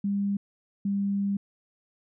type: tone pair in turn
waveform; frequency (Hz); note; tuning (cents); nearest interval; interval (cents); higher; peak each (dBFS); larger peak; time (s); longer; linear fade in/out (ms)
sine; 200.4 / 199.42; G3 / G3; +38 / +30; unison; 8; first; -24; neither; 0.04-0.37 / 0.85-1.37; second; 5
effects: none